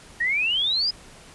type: exponential sweep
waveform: sine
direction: up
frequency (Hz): 1836 to 5090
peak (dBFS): -20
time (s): 0.2-0.91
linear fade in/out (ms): 10
effects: pink hiss -47 dBFS RMS until 1.34 s + resampled to 24000 Hz